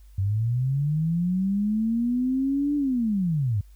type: linear two-way sweep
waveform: sine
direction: up then down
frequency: 93.7 to 293.7 to 93.7 Hz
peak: -21 dBFS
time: 0.18-3.61 s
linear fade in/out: 5 ms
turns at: 2.76 s
effects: added 50 Hz sine -46 dBFS peak until 3.75 s + white hiss -65 dBFS RMS until 3.75 s